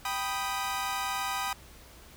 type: chord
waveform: sawtooth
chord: G augmented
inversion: none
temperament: equal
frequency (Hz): 784 / 987.8 / 1244.5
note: G5 / B5 / D#6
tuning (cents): 0 / 0 / 0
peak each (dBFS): -31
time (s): 0.05-1.53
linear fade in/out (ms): 2
effects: added 60 Hz sine -54 dBFS peak until 2.16 s + pink hiss -53 dBFS RMS until 2.16 s